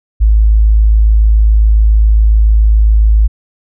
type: tone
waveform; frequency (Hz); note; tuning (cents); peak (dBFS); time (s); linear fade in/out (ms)
sine; 53.6; A1; -45; -4; 0.2-3.28; 20
effects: none